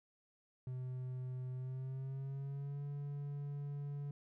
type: tone with pitch glide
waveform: triangle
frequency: 127.6 to 143.23 Hz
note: C3 to D3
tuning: -43 to -43 cents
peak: -38 dBFS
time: 0.67-4.11 s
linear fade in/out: 2 ms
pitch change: +200 cents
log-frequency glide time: 1.53-2.84 s
effects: none